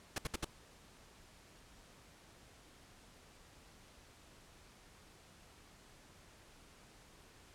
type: noise bursts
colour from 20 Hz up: pink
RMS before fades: -37 dBFS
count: 4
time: 0.16-0.447 s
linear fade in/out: 5 ms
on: 23 ms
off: 65 ms
effects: pink hiss -61 dBFS RMS until 7.54 s + low-pass 10000 Hz 12 dB/octave